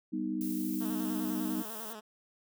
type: chord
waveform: sine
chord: G augmented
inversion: none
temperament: equal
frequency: 196 / 246.9 / 311.1 Hz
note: G3 / B3 / D#4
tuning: 0 / 0 / 0 cents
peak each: -37 / -36 / -34 dBFS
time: 0.12-1.63 s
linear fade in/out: 20 ms
type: noise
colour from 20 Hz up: violet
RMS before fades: -43 dBFS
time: 0.41-1.93 s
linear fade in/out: 0 ms
type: tone with vibrato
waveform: 10% pulse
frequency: 220 Hz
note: A3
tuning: in tune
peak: -35 dBFS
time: 0.8-2.01 s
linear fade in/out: 20 ms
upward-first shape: square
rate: 10 Hz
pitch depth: 60 cents each way
effects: none